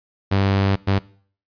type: tone bursts at uneven times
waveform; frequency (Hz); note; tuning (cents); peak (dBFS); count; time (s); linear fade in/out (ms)
sawtooth; 98; G2; 0; -12; 2; 0.31-0.76 / 0.87-0.99; 10
effects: noise-tail reverb RT60 0.5 s tail -21 dB re dry + resampled to 11025 Hz